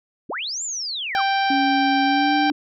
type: linear two-way sweep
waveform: sine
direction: up then down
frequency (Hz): 120.7 to 7420 to 966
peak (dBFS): -25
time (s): 0.29-1.22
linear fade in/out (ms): 10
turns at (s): 0.63
type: harmonic tone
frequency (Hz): 784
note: G5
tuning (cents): 0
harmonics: 1 / 2 / 3 / 4 / 5 / 6 / 7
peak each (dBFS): -19 / -25 / -29 / -31 / -33 / -35 / -36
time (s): 1.15-2.5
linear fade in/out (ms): 0
type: tone with pitch glide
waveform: sine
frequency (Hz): 277.2 to 295.4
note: C#4 to D4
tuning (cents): 0 to +10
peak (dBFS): -20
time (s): 1.5-2.52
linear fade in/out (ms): 5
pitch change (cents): +110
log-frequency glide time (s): 2.04-2.35
effects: none